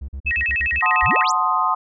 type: tone bursts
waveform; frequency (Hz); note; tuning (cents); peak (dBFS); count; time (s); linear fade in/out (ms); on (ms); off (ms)
triangle; 68; C#2; -33; -25; 7; 0.01-0.793; 10; 75; 43
type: tone with vibrato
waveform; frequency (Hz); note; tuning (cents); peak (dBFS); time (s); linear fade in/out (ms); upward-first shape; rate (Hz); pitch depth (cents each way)
sine; 2217; C#7; 0; -18; 0.26-1.23; 10; square; 10; 280
type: chord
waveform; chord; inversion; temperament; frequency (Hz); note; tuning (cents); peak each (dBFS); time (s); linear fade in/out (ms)
sine; F# diminished seventh; none; equal with one note detuned; 735.3 / 880 / 1046.5 / 1244.5; F#5 / A5 / C6 / Eb6; -11 / 0 / 0 / 0; -25 / -24 / -20 / -20; 0.82-1.75; 10
type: exponential sweep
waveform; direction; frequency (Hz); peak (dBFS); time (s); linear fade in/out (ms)
sine; up; 48 to 8590; -23; 1.02-1.32; 10
effects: none